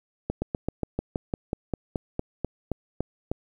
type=slowing click train; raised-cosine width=2 ms; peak=-13 dBFS; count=16; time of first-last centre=0.3-3.315 s; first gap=120 ms; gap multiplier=1.07; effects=9-bit